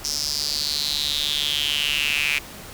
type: tone with high-pass filter sweep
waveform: sawtooth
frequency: 146.83 Hz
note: D3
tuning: in tune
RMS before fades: -24 dBFS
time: 0.04-2.39 s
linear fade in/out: 10 ms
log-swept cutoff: 5500 to 2400 Hz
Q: 6.7
effects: pink hiss -39 dBFS RMS until 2.73 s